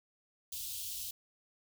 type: band-stop noise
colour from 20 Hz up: white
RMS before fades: -41 dBFS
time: 0.52-1.11 s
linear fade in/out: 5 ms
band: 110 to 2900 Hz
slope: 48 dB/octave
effects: none